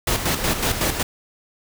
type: noise with tremolo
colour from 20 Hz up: pink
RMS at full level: -20 dBFS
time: 0.07-1.03 s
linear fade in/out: 5 ms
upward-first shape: square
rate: 5.4 Hz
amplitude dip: 55%
effects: none